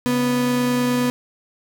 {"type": "tone pair together", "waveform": "35% pulse", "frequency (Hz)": [138.17, 246.9], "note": ["C#3", "B3"], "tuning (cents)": [-5, 0], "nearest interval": "minor seventh", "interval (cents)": 1005, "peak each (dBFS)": [-27, -16], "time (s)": [0.06, 1.1], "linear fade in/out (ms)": 0, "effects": []}